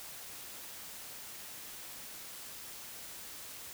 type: silence
effects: white hiss -47 dBFS RMS until 3.73 s